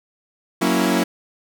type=chord; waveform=sawtooth; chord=F# dominant seventh; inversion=none; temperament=equal; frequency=185 / 233.1 / 277.2 / 329.6 Hz; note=F#3 / A#3 / C#4 / E4; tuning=0 / 0 / 0 / 0 cents; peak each=-18 dBFS; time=0.61-1.04 s; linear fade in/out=10 ms; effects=none